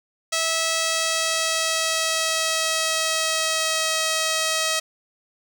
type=tone with pitch glide; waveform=5% pulse; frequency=650 to 638.8 Hz; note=E5 to D#5; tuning=-24 to +45 cents; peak=-9 dBFS; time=0.32-4.8 s; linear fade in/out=10 ms; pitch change=-31 cents; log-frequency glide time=0.75-3.99 s; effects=none